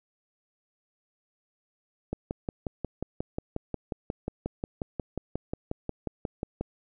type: click train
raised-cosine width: 2 ms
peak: -17 dBFS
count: 26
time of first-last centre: 2.13-6.61 s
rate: 5.58 Hz
effects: none